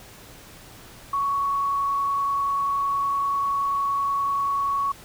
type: tone with frequency modulation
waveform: sine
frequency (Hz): 1115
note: C#6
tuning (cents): +10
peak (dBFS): -21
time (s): 1.13-4.92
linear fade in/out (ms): 5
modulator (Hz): 30.5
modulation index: 0.33
effects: added 119 Hz sine -56 dBFS peak until 5.04 s + pink hiss -46 dBFS RMS until 5.04 s